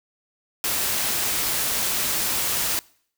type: noise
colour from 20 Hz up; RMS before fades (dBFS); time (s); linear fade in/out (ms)
white; -24; 0.64-2.79; 0
effects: noise-tail reverb RT60 0.6 s tail -24 dB re dry